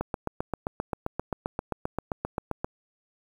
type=click train; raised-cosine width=1 ms; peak=-14 dBFS; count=21; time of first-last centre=0.01-2.645 s; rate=7.59 Hz; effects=8-bit